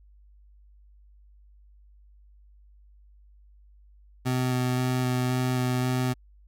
25% pulse tone with vibrato, 126.6 Hz, B2, 43 cents sharp, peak -20 dBFS, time 4.25-6.14 s, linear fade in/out 20 ms, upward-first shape square, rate 1.9 Hz, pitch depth 9 cents each way, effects added 50 Hz sine -52 dBFS peak until 6.47 s

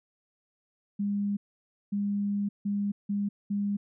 sine tone bursts at uneven times, 202.7 Hz, G#3, 42 cents flat, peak -26 dBFS, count 5, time 0.99-1.37 / 1.92-2.49 / 2.65-2.92 / 3.09-3.29 / 3.5-3.77 s, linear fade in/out 10 ms, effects none

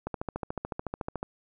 click train, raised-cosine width 1 ms, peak -18 dBFS, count 17, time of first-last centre 0.07-1.229 s, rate 13.8 Hz, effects none

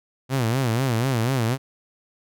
sawtooth tone with vibrato, 122.9 Hz, B2, 8 cents flat, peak -16 dBFS, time 0.29-1.58 s, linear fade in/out 50 ms, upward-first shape sine, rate 4.1 Hz, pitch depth 180 cents each way, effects none

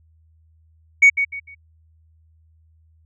sine tone with echo, 2235 Hz, C#7, 14 cents sharp, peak -5 dBFS, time 1.02-1.1 s, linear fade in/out 10 ms, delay 150 ms, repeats 3, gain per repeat -11 dB, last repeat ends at 1.55 s, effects tanh soft clip ceiling -5 dBFS + added 80 Hz sine -53 dBFS peak until 3.05 s

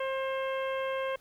harmonic tone, 532 Hz, C5, 29 cents sharp, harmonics 1 / 2 / 3 / 4 / 5 / 6, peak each -31 / -37 / -41 / -43 / -45 / -47 dBFS, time 0-1.16 s, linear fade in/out 5 ms, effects pink hiss -62 dBFS RMS until 1.2 s

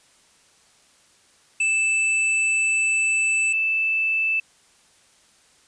square / sine tone pair in turn, 2637 / 2637 Hz, E7 / E7, 0 / 0 cents, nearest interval unison, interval 0 cents, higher neither, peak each -19 / -19 dBFS, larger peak neither, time 1.6-3.53 / 3.53-4.4 s, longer first, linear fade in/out 5 ms, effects white hiss -57 dBFS RMS until 5.67 s + resampled to 22050 Hz

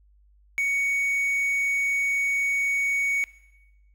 triangle tone with quantisation, 2234 Hz, C#7, 13 cents sharp, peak -20 dBFS, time 0.58-3.24 s, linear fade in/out 0 ms, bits 8, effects noise-tail reverb RT60 1.0 s tail -18 dB re dry + added 50 Hz sine -55 dBFS peak until 3.94 s

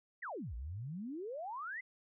sine exponential two-way sweep, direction down then up, 2089 to 54.8 to 2089 Hz, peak -40 dBFS, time 0.22-1.81 s, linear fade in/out 10 ms, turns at 0.55 s, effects none

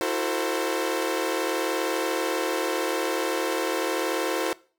sawtooth chord, F# half-diminished seventh, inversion third, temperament equal with one note detuned, 329.6 / 370 / 450.8 / 523.3 Hz, E4 / F#4 / A4 / C5, 0 / 0 / +42 / 0 cents, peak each -26 dBFS, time 0.01-4.53 s, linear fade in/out 0 ms, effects noise-tail reverb RT60 0.4 s tail -21 dB re dry

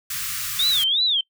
white band-stop noise, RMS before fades -28 dBFS, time 0.1-0.84 s, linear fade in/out 5 ms, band 180 to 1100 Hz, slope 96 dB/octave
sine tone with vibrato, 3520 Hz, A7, in tune, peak -17 dBFS, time 0.59-1.21 s, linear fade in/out 5 ms, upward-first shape sine, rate 2.8 Hz, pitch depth 220 cents each way
effects noise-tail reverb RT60 0.1 s tail -21 dB re dry

